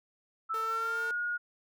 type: tone with pitch glide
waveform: sine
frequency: 1318.5 to 1437.8 Hz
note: E6 to F6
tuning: 0 to +50 cents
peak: -30 dBFS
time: 0.49-1.38 s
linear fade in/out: 20 ms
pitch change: +150 cents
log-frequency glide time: 0.6-1.08 s
type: tone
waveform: sawtooth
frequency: 450.1 Hz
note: A4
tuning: 39 cents sharp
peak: -36 dBFS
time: 0.54-1.11 s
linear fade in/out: 2 ms
effects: none